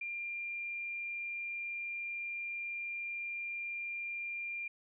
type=tone; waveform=sine; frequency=2391 Hz; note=D7; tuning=30 cents sharp; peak=-37 dBFS; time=0.01-4.68 s; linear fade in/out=5 ms; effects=none